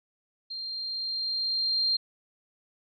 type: tone with level ramp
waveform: sine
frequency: 4186 Hz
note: C8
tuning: in tune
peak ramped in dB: -34 to -22 dBFS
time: 0.5-1.97 s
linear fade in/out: 10 ms
effects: none